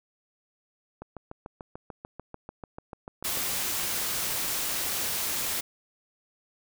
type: click train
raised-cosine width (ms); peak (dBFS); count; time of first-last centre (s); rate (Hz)
1; -25; 17; 1.02-3.373; 6.8
type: noise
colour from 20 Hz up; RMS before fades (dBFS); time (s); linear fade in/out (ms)
white; -30; 3.24-5.61; 10
effects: none